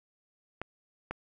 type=clicks; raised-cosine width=0.5 ms; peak=-20 dBFS; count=2; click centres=0.616 / 1.11 s; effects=none